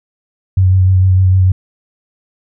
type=tone with vibrato; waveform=sine; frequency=93.4 Hz; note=F#2; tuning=17 cents sharp; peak=-6 dBFS; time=0.57-1.52 s; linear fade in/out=5 ms; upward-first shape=sine; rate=6.6 Hz; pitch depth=23 cents each way; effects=none